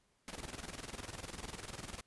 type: noise with tremolo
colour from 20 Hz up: pink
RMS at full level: -44 dBFS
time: 0.28-2.01 s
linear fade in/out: 0 ms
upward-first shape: square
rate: 20 Hz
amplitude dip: 70%
effects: pink hiss -75 dBFS RMS until 2.06 s + resampled to 24000 Hz